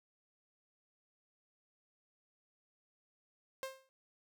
sawtooth tone with exponential decay, 530 Hz, C5, 22 cents sharp, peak -33 dBFS, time 3.63-3.89 s, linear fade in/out 0 ms, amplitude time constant 55 ms, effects none

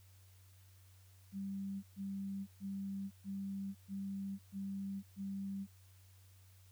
sine tone bursts, 196 Hz, G3, in tune, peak -39 dBFS, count 7, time 1.32-5.67 s, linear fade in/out 50 ms, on 510 ms, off 130 ms, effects added 94 Hz sine -60 dBFS peak until 6.71 s + white hiss -69 dBFS RMS until 6.71 s

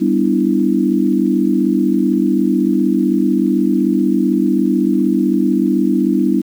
sine chord, E minor seventh, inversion first, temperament equal, 196 / 246.9 / 293.7 / 329.6 Hz, G3 / B3 / D4 / E4, 0 / 0 / 0 / 0 cents, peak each -17 dBFS, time 0-6.42 s, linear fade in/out 20 ms, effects 7-bit

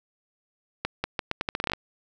accelerating click train, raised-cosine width 0.3 ms, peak -10 dBFS, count 13, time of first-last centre 0.85-1.735 s, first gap 190 ms, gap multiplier 0.8, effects none

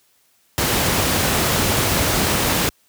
pink noise, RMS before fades -18 dBFS, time 0.58-2.69 s, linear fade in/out 0 ms, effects white hiss -60 dBFS RMS until 2.88 s + high-pass 60 Hz 12 dB/octave

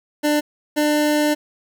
25% pulse tone pair in turn, 297.5 / 298.9 Hz, D4 / D4, +22 / +31 cents, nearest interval unison, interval 9 cents, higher second, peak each -12 dBFS, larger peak neither, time 0.23-0.41 / 0.76-1.35 s, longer second, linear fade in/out 20 ms, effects none

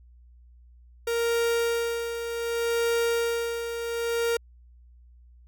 45% pulse tone with tremolo, 466.2 Hz, A#4, in tune, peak -22 dBFS, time 1.07-4.37 s, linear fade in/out 5 ms, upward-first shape sine, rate 0.66 Hz, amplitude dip 60%, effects added 60 Hz sine -50 dBFS peak until 5.47 s

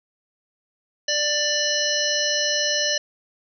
harmonic tone, 591 Hz, D5, 11 cents sharp, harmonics 1 / 3 / 5 / 7 / 9 / 10, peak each -27 / -27 / -27 / -27 / -27 / -27 dBFS, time 1.08-2.98 s, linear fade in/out 5 ms, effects none

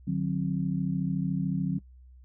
sine tone cluster, 149.3 / 183 / 267.3 Hz, D3 / F#3 / C4, +29 / -19 / +37 cents, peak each -30 / -28 / -34 dBFS, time 0.07-1.79 s, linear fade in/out 10 ms, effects noise-tail reverb RT60 0.1 s tail -21 dB re dry + added 63 Hz sine -49 dBFS peak until 2.24 s

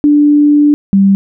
sine tone pair in turn, 293.7 / 196.02 Hz, D4 / G3, 0 / 0 cents, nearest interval perfect fifth, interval 700 cents, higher first, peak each -4 dBFS, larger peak neither, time 0.04-0.74 / 0.93-1.15 s, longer first, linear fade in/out 0 ms, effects none

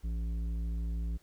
sine tone with tanh clipping, 56.6 Hz, A1, 50 cents sharp, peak -33 dBFS, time 0.03-1.18 s, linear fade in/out 20 ms, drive 10 dB, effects pink hiss -66 dBFS RMS until 1.22 s

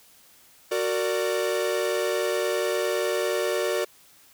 45% pulse chord, Gb augmented, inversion none, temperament equal with one note detuned, 370 / 460 / 587.3 Hz, Gb4 / Bb4 / D5, 0 / -23 / 0 cents, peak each -28 dBFS, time 0.71-3.85 s, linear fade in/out 10 ms, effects white hiss -55 dBFS RMS until 4.33 s

